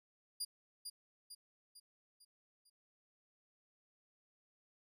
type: tone with echo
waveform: 25% pulse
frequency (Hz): 4827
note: D8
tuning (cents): +47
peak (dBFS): -33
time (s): 0.4-0.45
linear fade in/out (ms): 10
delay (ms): 450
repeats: 5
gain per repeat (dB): -6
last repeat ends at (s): 2.7
effects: none